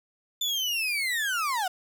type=linear sweep; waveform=35% pulse; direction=down; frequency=3537 to 701 Hz; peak=-24 dBFS; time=0.41-1.68 s; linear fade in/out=5 ms; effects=none